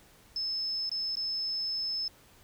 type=tone with dropouts; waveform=sine; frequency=5230 Hz; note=E8; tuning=15 cents flat; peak=-30 dBFS; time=0.36-2.08 s; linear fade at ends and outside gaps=2 ms; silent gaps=0.894-0.915 / 1.155-1.169 s; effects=pink hiss -59 dBFS RMS until 2.43 s